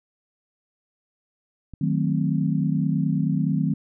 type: click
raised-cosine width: 5 ms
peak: -26 dBFS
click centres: 1.737 s
type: chord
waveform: sine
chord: D# diminished seventh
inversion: none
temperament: equal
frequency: 155.56 / 185 / 220 / 261.6 Hz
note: D#3 / F#3 / A3 / C4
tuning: 0 / 0 / 0 / 0 cents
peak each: -23 / -25 / -28 / -27 dBFS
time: 1.81-3.74 s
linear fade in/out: 5 ms
effects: none